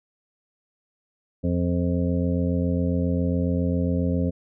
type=harmonic tone with a mistuned harmonic; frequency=87.31 Hz; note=F2; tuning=in tune; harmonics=1 / 2 / 3 / 5 / 6 / 7; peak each=-25 / -25 / -26 / -34 / -31 / -39 dBFS; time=1.43-4.31 s; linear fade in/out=20 ms; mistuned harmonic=7; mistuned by=+33 cents; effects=none